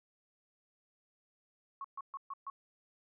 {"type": "tone bursts", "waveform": "sine", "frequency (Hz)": 1100, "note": "C#6", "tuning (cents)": -14, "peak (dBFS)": -39, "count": 5, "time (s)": [1.81, 2.5], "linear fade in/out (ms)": 2, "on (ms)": 34, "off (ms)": 130, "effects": []}